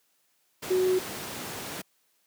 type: tone in noise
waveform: sine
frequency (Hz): 370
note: F#4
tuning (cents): 0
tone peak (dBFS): -21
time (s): 0.7-0.99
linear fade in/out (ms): 10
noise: pink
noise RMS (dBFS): -36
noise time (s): 0.62-1.82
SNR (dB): +12
effects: white hiss -70 dBFS RMS until 2.26 s + high-pass 150 Hz 12 dB/octave